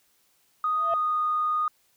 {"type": "tone with pitch glide", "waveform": "sine", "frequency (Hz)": [1244.5, 1233.1], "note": ["D#6", "D#6"], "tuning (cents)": [0, -16], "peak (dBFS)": -22, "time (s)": [0.64, 1.68], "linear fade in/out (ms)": 2, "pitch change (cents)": -16, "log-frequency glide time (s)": [0.75, 1.22]}
{"type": "tone with exponential growth", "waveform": "sine", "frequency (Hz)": 673, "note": "E5", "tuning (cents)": 36, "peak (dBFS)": -21, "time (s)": [0.72, 0.94], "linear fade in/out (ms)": 2, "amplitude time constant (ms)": 47}
{"effects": ["tanh soft clip ceiling -15 dBFS", "white hiss -66 dBFS RMS until 1.96 s"]}